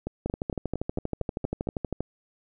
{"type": "two click trains", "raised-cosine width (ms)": 2, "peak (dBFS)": [-17, -15], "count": [8, 23], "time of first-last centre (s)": [[0.07, 1.672], [0.26, 2.006]], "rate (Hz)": [4.37, 12.6], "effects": []}